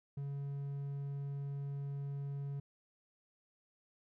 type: tone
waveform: triangle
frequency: 140.4 Hz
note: C#3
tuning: 22 cents sharp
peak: -36 dBFS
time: 0.17-2.6 s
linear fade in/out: 5 ms
effects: none